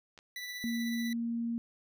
clicks, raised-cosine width 0.2 ms, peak -35 dBFS, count 2, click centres 0.177 / 0.189 s
25% pulse tone with tremolo, 1975.5 Hz, B6, in tune, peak -34 dBFS, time 0.36-1.13 s, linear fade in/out 2 ms, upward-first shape triangle, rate 16 Hz, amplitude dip 35%
sine tone, 233 Hz, A#3, 1 cent flat, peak -31 dBFS, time 0.64-1.58 s, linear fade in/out 0 ms
effects none

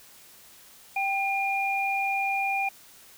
sine tone pair together, 784 / 2415 Hz, G5 / D7, 0 / +48 cents, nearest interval octave + perfect fifth, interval 1948 cents, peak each -27 dBFS, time 0.96-2.69 s, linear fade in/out 5 ms, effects white hiss -52 dBFS RMS until 3.17 s

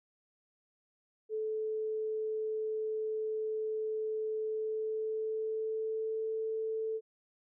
sine tone with pitch glide, 435 to 441.6 Hz, A4 to A4, -20 to +6 cents, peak -32 dBFS, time 1.29-7.01 s, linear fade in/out 50 ms, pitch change +26 cents, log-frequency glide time 4.42-6.33 s, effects none

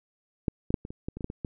clicks, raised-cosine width 3 ms, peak -12 / -16 / -9 / -25 / -26 / -19 / -25 / -24 / -17 / -23 / -19 dBFS, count 11, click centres 0.482 / 0.705 / 0.742 / 0.851 / 0.905 / 1.085 / 1.17 / 1.208 / 1.244 / 1.301 / 1.448 s, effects none

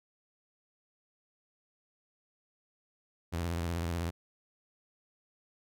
sawtooth tone with vibrato, 84.9 Hz, F2, 48 cents flat, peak -28 dBFS, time 3.32-4.11 s, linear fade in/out 20 ms, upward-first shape square, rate 16 Hz, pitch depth 63 cents each way, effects none

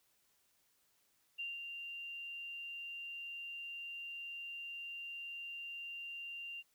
sine tone with ADSR envelope, 2781 Hz, F7, 8 cents flat, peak -38 dBFS, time 1.38-6.63 s, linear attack 19 ms, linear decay 180 ms, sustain -5 dB, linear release 36 ms, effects white hiss -75 dBFS RMS until 6.74 s

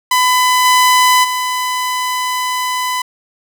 sawtooth tone with level steps, 1004 Hz, B5, 28 cents sharp, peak -6 / -4 / -12 dBFS, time 0.11-3.02 s, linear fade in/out 5 ms, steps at 0.64 / 1.23 s, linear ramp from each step 20 ms, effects none

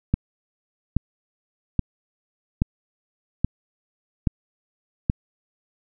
click train, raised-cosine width 5 ms, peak -6 dBFS, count 7, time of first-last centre 0.14-5.099 s, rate 1.21 Hz, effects none

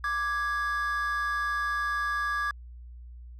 triangle tone pair together, 1174.6 / 1661.2 Hz, D6 / G#6, 0 / 0 cents, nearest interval tritone, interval 600 cents, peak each -27 dBFS, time 0.04-2.51 s, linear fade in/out 2 ms, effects tanh soft clip ceiling -19 dBFS + added 60 Hz sine -42 dBFS peak until 3.39 s

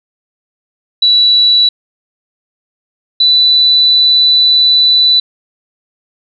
sine tone pair in turn, 3938 / 3979 Hz, B7 / B7, -6 / +12 cents, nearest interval unison, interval 18 cents, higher second, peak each -5 dBFS, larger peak neither, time 1.02-1.69 / 3.2-5.2 s, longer second, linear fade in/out 5 ms, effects none

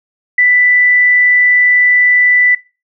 sine tone, 1982 Hz, B6, 6 cents sharp, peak -6 dBFS, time 0.38-2.55 s, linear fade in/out 5 ms, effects noise-tail reverb RT60 0.3 s tail -20 dB re dry

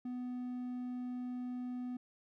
triangle tone, 248.6 Hz, B3, 12 cents sharp, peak -36 dBFS, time 0.05-1.97 s, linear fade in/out 5 ms, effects none

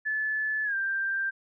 sine tone with pitch glide, 1732 to 1579.1 Hz, A6 to G6, -28 to +12 cents, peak -26 dBFS, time 0.05-1.31 s, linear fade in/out 20 ms, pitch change -160 cents, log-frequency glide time 0.64-0.75 s, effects none

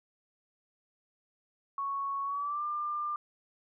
sine tone with pitch glide, 1108.7 to 1195.2 Hz, C#6 to D6, 0 to +30 cents, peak -31 dBFS, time 1.78-3.16 s, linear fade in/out 2 ms, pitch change +130 cents, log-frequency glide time 2.24-2.64 s, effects none

